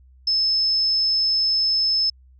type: tone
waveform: sine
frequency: 5230 Hz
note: E8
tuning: 15 cents flat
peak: -17 dBFS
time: 0.27-2.1 s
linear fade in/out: 5 ms
effects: added 64 Hz sine -48 dBFS peak until 2.39 s